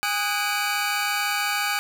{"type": "tone cluster", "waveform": "25% pulse", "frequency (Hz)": [818, 1244, 1482, 2293], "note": ["G#5", "D#6", "F#6", "D7"], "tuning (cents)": [-26, -1, 2, -42], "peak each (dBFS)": [-24, -25, -25, -25], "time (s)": [0.03, 1.79], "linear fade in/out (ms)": 0, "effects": []}